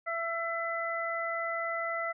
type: harmonic tone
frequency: 669 Hz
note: E5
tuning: 25 cents sharp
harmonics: 1 / 2 / 3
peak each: -35 / -35 / -35 dBFS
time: 0.06-2.13 s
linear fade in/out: 20 ms
effects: none